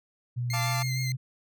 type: tone with pitch glide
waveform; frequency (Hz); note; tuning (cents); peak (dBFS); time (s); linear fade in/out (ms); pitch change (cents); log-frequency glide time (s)
sine; 121.8 to 129.79; B2 to C3; -24 to -14; -27; 0.36-1.17; 20; +110; 0.6-0.9
type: tone with vibrato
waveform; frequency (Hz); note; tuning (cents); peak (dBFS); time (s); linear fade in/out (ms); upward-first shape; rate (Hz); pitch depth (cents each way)
20% pulse; 2100; C7; +6; -28; 0.5-1.12; 2; triangle; 6.4; 36
type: chord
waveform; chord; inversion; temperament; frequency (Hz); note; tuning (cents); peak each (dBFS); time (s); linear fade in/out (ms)
sawtooth; D minor; first; equal with one note detuned; 692.4 / 880 / 1174.7; F5 / A5 / D6; -15 / 0 / 0; -31; 0.53-0.83; 10
effects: none